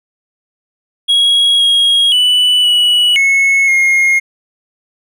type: tone with pitch steps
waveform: triangle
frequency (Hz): 3311 / 3281 / 2974 / 2938 / 2191 / 2142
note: G#7 / G#7 / F#7 / F#7 / C#7 / C7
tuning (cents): -6 / -22 / +8 / -13 / -21 / +40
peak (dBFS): -6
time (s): 1.08-4.2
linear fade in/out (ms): 20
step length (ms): 520
effects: none